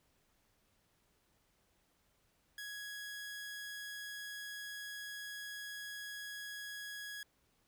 sawtooth tone, 1666 Hz, G#6, 5 cents sharp, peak -40 dBFS, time 2.58-7.23 s, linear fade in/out 2 ms, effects pink hiss -75 dBFS RMS until 7.67 s

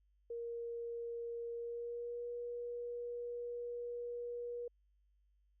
sine tone with pitch glide, 468.9 to 479.6 Hz, A#4 to A#4, +10 to +49 cents, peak -40 dBFS, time 0.3-4.68 s, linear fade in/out 5 ms, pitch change +39 cents, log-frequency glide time 1.53-2.28 s, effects added 50 Hz sine -70 dBFS peak until 5.6 s

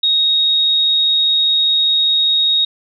sine tone, 3755 Hz, A#7, 12 cents sharp, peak -11 dBFS, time 0.03-2.65 s, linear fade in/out 5 ms, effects none

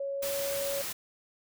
sine tone with pitch glide, 554.4 to 557.9 Hz, C#5 to C#5, 0 to +11 cents, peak -31 dBFS, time 0-0.82 s, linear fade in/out 5 ms, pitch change +11 cents, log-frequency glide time 0.18-0.26 s
white noise, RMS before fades -36 dBFS, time 0.22-0.93 s, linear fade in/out 10 ms
effects none

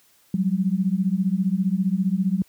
sine beating tone pair, 181.5 / 196.5 Hz, F#3 / G3, -33 / +4 cents, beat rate 15 Hz, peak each -22 dBFS, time 0.34-2.42 s, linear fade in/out 2 ms, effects white hiss -59 dBFS RMS until 2.48 s + high-pass 60 Hz 12 dB/octave

